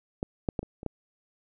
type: clicks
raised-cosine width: 2 ms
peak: -16 / -13 / -15 / -26 / -27 / -17 dBFS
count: 6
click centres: 0.229 / 0.488 / 0.592 / 0.63 / 0.831 / 0.863 s
effects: none